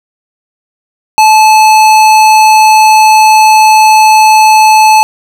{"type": "tone with hard clipping", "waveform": "sine", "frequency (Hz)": 867, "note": "A5", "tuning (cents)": -26, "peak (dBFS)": -3, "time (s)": [1.18, 5.03], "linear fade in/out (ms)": 0, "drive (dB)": 18, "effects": []}